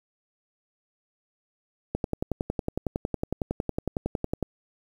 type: click train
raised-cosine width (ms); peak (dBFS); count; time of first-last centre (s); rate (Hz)
2; -13; 28; 1.95-4.427; 10.9
effects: 8-bit